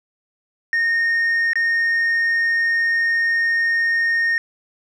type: tone with dropouts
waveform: sine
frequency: 1843 Hz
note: A#6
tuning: 20 cents flat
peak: -13 dBFS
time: 0.73-4.38 s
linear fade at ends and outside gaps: 1 ms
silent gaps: 1.533-1.556 s
effects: tanh soft clip ceiling -15 dBFS + 9-bit